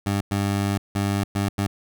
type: tone bursts at uneven times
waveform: 20% pulse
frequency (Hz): 100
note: G2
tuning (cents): +35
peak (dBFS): -16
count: 5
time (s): 0.06-0.21 / 0.31-0.78 / 0.95-1.24 / 1.35-1.49 / 1.58-1.67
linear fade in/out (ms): 5
effects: none